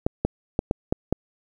clicks, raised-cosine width 2 ms, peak -7 dBFS, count 6, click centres 0.065 / 0.25 / 0.591 / 0.711 / 0.925 / 1.126 s, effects 8-bit

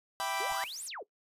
sawtooth chord, E minor seventh, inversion none, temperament equal, 659.3 / 784 / 987.8 / 1174.7 Hz, E5 / G5 / B5 / D6, 0 / 0 / 0 / 0 cents, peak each -37 / -32 / -33 / -36 dBFS, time 0.2-0.64 s, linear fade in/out 0 ms
sine exponential two-way sweep, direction up then down, 355.9 to 10548 to 366 Hz, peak -39 dBFS, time 0.4-1.03 s, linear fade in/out 5 ms, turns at 0.85 s
brown noise with exponential growth, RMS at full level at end -46 dBFS, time 0.46-0.53 s, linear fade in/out 5 ms, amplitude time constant 15 ms
blue noise, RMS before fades -49 dBFS, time 0.5-0.89 s, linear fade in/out 10 ms
effects noise-tail reverb RT60 0.1 s tail -18 dB re dry + resampled to 32000 Hz

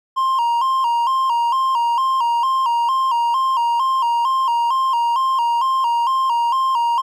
triangle tone with vibrato, 996 Hz, B5, 14 cents sharp, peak -13 dBFS, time 0.16-7.02 s, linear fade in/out 20 ms, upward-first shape square, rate 2.2 Hz, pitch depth 100 cents each way, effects none

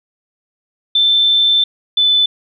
sine tone pair in turn, 3544 / 3507 Hz, A7 / A7, +12 / -6 cents, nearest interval unison, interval 18 cents, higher first, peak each -9 dBFS, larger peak neither, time 0.95-1.64 / 1.97-2.26 s, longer first, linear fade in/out 5 ms, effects none

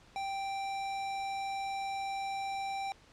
square tone, 784 Hz, G5, in tune, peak -35 dBFS, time 0.16-2.92 s, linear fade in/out 0 ms, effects pink hiss -60 dBFS RMS until 3.12 s + low-pass 6000 Hz 12 dB/octave

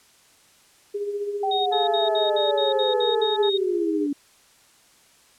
sine tone with tremolo, 408 Hz, G#4, 31 cents flat, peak -23 dBFS, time 0.94-4.07 s, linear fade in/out 10 ms, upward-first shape sine, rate 15 Hz, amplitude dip 50%
sine linear sweep, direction down, 779 to 280.9 Hz, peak -22 dBFS, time 1.43-4.13 s, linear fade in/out 5 ms
sine tone bursts, 3729 Hz, A#7, in tune, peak -25 dBFS, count 10, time 1.51-3.577 s, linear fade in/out 5 ms, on 150 ms, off 63 ms
harmonic tone, 429.9 Hz, A4, 40 cents flat, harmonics 1 / 2 / 3 / 4, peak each -28 / -27 / -41 / -40 dBFS, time 1.71-3.5 s, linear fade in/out 20 ms
effects white hiss -56 dBFS RMS until 5.38 s + low-pass 10000 Hz 12 dB/octave

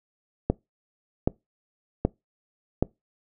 click train, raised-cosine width 2 ms, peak -7 dBFS, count 4, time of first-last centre 0.5-2.826 s, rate 1.29 Hz, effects noise-tail reverb RT60 0.2 s tail -23 dB re dry

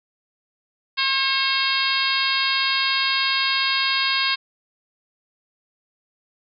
harmonic tone with a mistuned harmonic, 537 Hz, C5, 45 cents sharp, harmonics 2 / 3 / 4 / 5 / 6 / 7 / 8 / 9, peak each -27 / -27 / -27 / -27 / -27 / -27 / -27 / -27 dBFS, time 0.97-4.36 s, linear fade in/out 20 ms, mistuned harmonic 4, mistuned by +27 cents, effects none

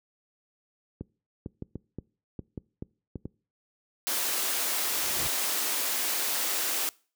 clicks, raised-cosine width 3 ms, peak -22 dBFS, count 10, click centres 1.01 / 1.461 / 1.623 / 1.756 / 1.986 / 2.392 / 2.577 / 2.824 / 3.157 / 3.255 s
white high-pass noise, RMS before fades -29 dBFS, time 4.07-6.89 s, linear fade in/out 0 ms, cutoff 260 Hz, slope 24 dB/octave
pink noise with exponential growth, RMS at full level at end -33 dBFS, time 4.67-5.27 s, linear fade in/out 2 ms, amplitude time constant 130 ms
effects noise-tail reverb RT60 0.4 s tail -24 dB re dry + high-pass 60 Hz 12 dB/octave

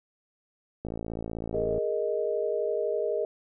click train, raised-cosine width 2 ms, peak -21 dBFS, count 53, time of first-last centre 0.85-1.78 s, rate 55.9 Hz
sine chord, Ab suspended second, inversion none, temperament just, 415.3 / 467.2 / 623 Hz, Ab4 / Bb4 / Eb5, 0 / +4 / +2 cents, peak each -30 dBFS, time 1.54-3.25 s, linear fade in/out 2 ms
effects none

